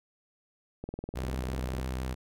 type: click train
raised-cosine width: 2 ms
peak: -24 dBFS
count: 20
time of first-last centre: 0.84-1.79 s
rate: 20 Hz
type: tone with vibrato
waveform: sawtooth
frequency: 64 Hz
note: C2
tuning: 38 cents flat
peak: -28 dBFS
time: 1.15-2.15 s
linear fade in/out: 20 ms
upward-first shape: triangle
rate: 5.9 Hz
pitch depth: 25 cents each way
effects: none